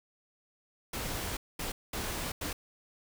pink noise bursts at uneven times, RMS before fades -36 dBFS, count 4, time 0.93-1.37 / 1.59-1.72 / 1.93-2.32 / 2.41-2.53 s, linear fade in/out 5 ms, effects none

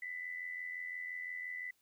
sine tone with amplitude modulation, 1994 Hz, B6, 16 cents sharp, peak -37 dBFS, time 0.02-1.71 s, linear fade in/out 5 ms, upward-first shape sine, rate 85.8 Hz, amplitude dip 60%, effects white hiss -75 dBFS RMS until 1.81 s

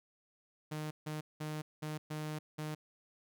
sawtooth tone bursts at uneven times, 153.3 Hz, D#3, 25 cents flat, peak -34 dBFS, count 6, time 0.71-0.91 / 1.06-1.21 / 1.4-1.62 / 1.82-1.98 / 2.1-2.39 / 2.58-2.75 s, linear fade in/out 10 ms, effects none

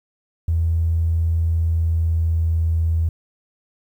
triangle tone with pitch glide, 82.41 to 81.84 Hz, E2 to E2, 0 to -12 cents, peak -12 dBFS, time 0.48-3.09 s, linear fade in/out 5 ms, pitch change -12 cents, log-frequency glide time 1.38-2.48 s, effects tanh soft clip ceiling -14 dBFS + 9-bit

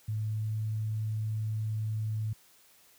sine tone with pitch glide, 107.9 to 108.71 Hz, A2 to A2, -33 to -20 cents, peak -29 dBFS, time 0.08-2.33 s, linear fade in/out 5 ms, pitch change +13 cents, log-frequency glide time 0.21-0.57 s, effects white hiss -61 dBFS RMS until 2.98 s + high-pass 60 Hz 12 dB/octave

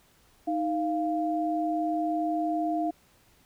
sine tone pair together, 312.5 / 695.1 Hz, D#4 / F5, +8 / -8 cents, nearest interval octave + major second, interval 1384 cents, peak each -28 dBFS, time 0.47-2.91 s, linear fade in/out 10 ms, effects pink hiss -62 dBFS RMS until 3.45 s

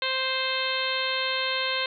harmonic tone, 523.3 Hz, C5, in tune, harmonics 1 / 2 / 3 / 4 / 5 / 6 / 7 / 8, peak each -33 / -33 / -33 / -33 / -33 / -33 / -33 / -33 dBFS, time 0.02-1.86 s, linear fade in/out 2 ms, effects none

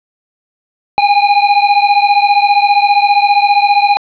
square beating tone pair, 810 / 825 Hz, G#5 / G#5, -43 / -12 cents, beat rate 15 Hz, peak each -10 / -12 dBFS, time 0.98-3.97 s, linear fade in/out 0 ms, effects resampled to 11025 Hz + 7-bit

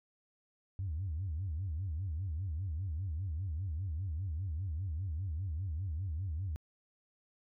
sine tone with vibrato, 86.1 Hz, F2, 24 cents flat, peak -33 dBFS, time 0.79-6.56 s, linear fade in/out 0 ms, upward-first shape sine, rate 5 Hz, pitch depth 260 cents each way, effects tanh soft clip ceiling -30 dBFS

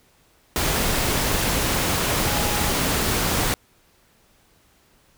sine tone in noise, 830.6 Hz, G#5, in tune, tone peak -31 dBFS, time 2.27-2.71 s, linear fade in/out 0 ms, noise pink, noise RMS -22 dBFS, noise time 0.56-3.54 s, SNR -12 dB, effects pink hiss -59 dBFS RMS until 5.17 s

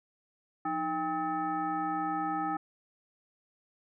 sine tone with frequency modulation, 797 Hz, G5, 28 cents sharp, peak -29 dBFS, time 0.65-2.57 s, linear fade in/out 5 ms, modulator 486 Hz, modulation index 1.2, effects none

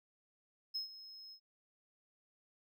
triangle tone with ADSR envelope, 5160 Hz, E8, 38 cents flat, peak -34 dBFS, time 0.74-1.4 s, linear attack 17 ms, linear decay 120 ms, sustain -15 dB, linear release 80 ms, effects none

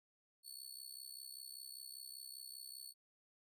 20% pulse tone with amplitude modulation, 4428 Hz, C#8, 3 cents flat, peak -40 dBFS, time 0.43-2.94 s, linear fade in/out 50 ms, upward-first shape sine, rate 65.1 Hz, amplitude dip 85%, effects none

